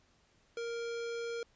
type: tone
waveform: square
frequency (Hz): 466.7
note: A#4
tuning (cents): +2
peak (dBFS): -37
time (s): 0.57-1.43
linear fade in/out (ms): 2
effects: pink hiss -69 dBFS RMS until 1.55 s + resampled to 16000 Hz